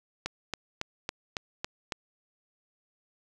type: click train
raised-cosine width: 0.2 ms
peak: -14 dBFS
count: 7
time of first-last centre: 0.26-1.922 s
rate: 3.61 Hz
effects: none